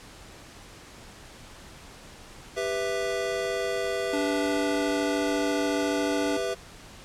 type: chord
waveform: square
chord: E minor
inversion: first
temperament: just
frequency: 395.6 / 494.4 / 659.3 Hz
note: G4 / B4 / E5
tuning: +16 / +2 / 0 cents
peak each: -32 dBFS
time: 2.56-6.55 s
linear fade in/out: 20 ms
type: tone with vibrato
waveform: square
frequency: 290 Hz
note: D4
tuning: 22 cents flat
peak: -28 dBFS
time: 4.13-6.37 s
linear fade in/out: 5 ms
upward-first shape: sine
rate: 14 Hz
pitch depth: 11 cents each way
effects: pink hiss -47 dBFS RMS until 7.04 s + low-pass 9000 Hz 12 dB/octave